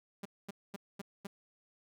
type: tone bursts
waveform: sawtooth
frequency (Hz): 199.3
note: G3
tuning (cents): +29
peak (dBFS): -36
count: 5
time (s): 0.23-1.27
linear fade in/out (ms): 5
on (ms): 24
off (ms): 230
effects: none